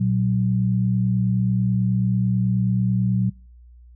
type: tone pair together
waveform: sine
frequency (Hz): 117.87 / 187.1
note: A#2 / F#3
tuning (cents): +20 / +20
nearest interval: minor sixth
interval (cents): 800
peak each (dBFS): -20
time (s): 0-3.3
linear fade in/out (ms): 10
effects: noise-tail reverb RT60 0.4 s tail -26 dB re dry + added 60 Hz sine -44 dBFS peak until 3.95 s